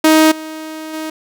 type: tone with level steps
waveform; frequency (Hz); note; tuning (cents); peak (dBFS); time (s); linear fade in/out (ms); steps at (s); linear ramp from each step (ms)
sawtooth; 314.3; D#4; +18; -3 / -22 / -18; 0.04-1.1; 5; 0.31 / 0.93; 10
effects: none